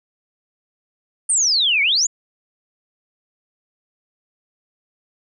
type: exponential two-way sweep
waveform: sine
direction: down then up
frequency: 9190 to 2156 to 7250 Hz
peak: -14 dBFS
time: 1.29-2.07 s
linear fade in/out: 10 ms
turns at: 1.82 s
effects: none